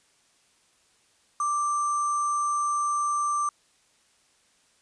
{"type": "tone with sample-and-hold", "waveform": "sine", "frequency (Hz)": 1174.7, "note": "D6", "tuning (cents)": 0, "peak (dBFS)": -23, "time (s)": [1.4, 3.49], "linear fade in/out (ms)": 2, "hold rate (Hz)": 7350, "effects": ["white hiss -64 dBFS RMS until 4.81 s", "resampled to 22050 Hz"]}